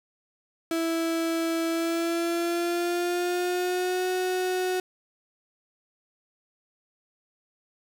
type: tone with pitch glide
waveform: 35% pulse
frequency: 329.6 to 367.8 Hz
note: E4 to F#4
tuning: 0 to -10 cents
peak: -23 dBFS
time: 0.71-4.8 s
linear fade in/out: 2 ms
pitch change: +190 cents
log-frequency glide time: 1.68-4.08 s
effects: none